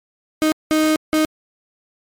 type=tone bursts at uneven times; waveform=35% pulse; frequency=311.1 Hz; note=D#4; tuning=in tune; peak=-12 dBFS; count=3; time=0.42-0.52 / 0.71-0.96 / 1.13-1.25 s; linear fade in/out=0 ms; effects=MP3 64 kbps